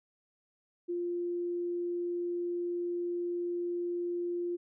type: tone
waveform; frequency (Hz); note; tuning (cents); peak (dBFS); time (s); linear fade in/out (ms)
sine; 349.2; F4; 0; -31; 0.88-4.57; 20
effects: none